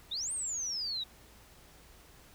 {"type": "exponential two-way sweep", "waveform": "sine", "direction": "up then down", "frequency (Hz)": [3478, 8880, 3769], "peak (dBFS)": -33, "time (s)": [0.11, 1.04], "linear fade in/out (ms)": 10, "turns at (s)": 0.32, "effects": ["added 59 Hz sine -62 dBFS peak until 2.34 s", "pink hiss -58 dBFS RMS until 2.34 s"]}